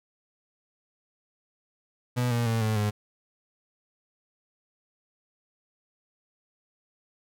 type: tone with pitch steps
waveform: 35% pulse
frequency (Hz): 123.47 / 118.51 / 113.75 / 109.18 / 104.79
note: B2 / A#2 / A#2 / A2 / G#2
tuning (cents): 0 / +29 / -42 / -13 / +16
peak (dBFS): -22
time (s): 2.16-2.91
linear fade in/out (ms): 20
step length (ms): 150
effects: none